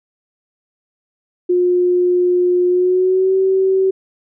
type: tone with pitch glide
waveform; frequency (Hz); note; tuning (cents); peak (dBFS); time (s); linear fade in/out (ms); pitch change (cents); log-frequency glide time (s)
sine; 357.8 to 381.3; F4 to G4; +42 to -48; -11; 1.49-3.91; 10; +110; 2.68-3.35
effects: none